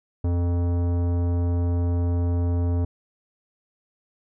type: tone with tanh clipping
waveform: sine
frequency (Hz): 87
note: F2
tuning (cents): -6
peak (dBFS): -22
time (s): 0.24-2.85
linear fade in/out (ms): 5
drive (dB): 16
effects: none